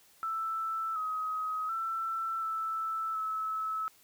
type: tone with pitch steps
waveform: sine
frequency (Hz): 1323 / 1266 / 1335 / 1319 / 1300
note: E6 / D#6 / E6 / E6 / E6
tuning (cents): +6 / +30 / +22 / +1 / -24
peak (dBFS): -31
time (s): 0.23-3.88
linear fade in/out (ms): 0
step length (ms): 730
effects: white hiss -62 dBFS RMS until 4.03 s